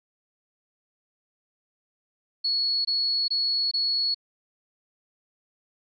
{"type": "tone bursts", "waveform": "sine", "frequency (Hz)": 4371, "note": "C#8", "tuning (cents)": -25, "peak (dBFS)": -22, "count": 4, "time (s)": [2.44, 4.146], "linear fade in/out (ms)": 10, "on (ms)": 410, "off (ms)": 22, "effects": []}